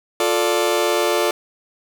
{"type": "chord", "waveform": "sawtooth", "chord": "D minor", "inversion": "first", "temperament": "just", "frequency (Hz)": [352.4, 440.5, 587.3], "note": ["F4", "A4", "D5"], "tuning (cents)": [16, 2, 0], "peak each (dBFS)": -17, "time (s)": [0.2, 1.31], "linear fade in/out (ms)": 2, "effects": []}